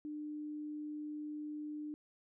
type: tone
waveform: sine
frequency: 300 Hz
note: D4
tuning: 37 cents sharp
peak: -40 dBFS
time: 0.05-1.94 s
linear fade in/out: 0 ms
effects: none